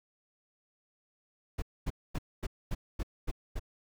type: noise bursts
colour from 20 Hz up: brown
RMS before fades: -32 dBFS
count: 8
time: 1.58-3.596 s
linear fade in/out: 10 ms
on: 42 ms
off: 240 ms
effects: none

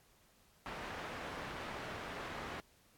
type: low-pass noise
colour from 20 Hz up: white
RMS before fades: -45 dBFS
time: 0.66-2.6 s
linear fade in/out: 0 ms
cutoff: 1600 Hz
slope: 12 dB/octave
effects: pink hiss -68 dBFS RMS until 2.97 s + AAC 64 kbps

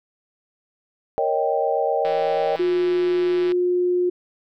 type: chord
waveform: sine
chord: Eb dominant seventh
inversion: second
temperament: equal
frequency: 466.2 / 554.4 / 622.3 / 784 Hz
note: Bb4 / Db5 / Eb5 / G5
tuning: 0 / 0 / 0 / 0 cents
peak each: -24 dBFS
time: 1.18-2.56 s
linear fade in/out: 0 ms
type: click train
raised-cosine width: 0.3 ms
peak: -19 dBFS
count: 245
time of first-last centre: 2.05-3.52 s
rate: 166 Hz
type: tone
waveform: sine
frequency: 357.8 Hz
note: F4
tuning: 42 cents sharp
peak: -17 dBFS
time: 2.59-4.1 s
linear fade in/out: 10 ms
effects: none

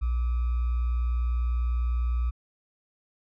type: tone with sample-and-hold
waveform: sine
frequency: 60 Hz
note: B1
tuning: 49 cents flat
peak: -23 dBFS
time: 0.01-2.31 s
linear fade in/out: 20 ms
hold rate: 1225 Hz
effects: low-pass 2000 Hz 12 dB/octave

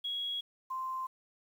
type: tone pair in turn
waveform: sine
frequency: 3321 / 1043 Hz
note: G#7 / C6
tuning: -1 / -6 cents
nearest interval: octave + minor sixth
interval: 2005 cents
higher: first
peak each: -33 / -34 dBFS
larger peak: first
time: 0.04-0.41 / 0.7-1.07 s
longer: neither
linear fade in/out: 10 ms
effects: 10-bit

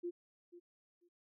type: tone with echo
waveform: sine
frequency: 349.2 Hz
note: F4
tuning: in tune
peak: -37 dBFS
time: 0.03-0.11 s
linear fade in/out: 20 ms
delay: 490 ms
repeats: 2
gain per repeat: -15 dB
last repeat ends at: 1.09 s
effects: none

